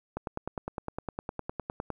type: click train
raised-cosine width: 1 ms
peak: -19 dBFS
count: 18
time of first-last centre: 0.17-1.903 s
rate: 9.81 Hz
effects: 10-bit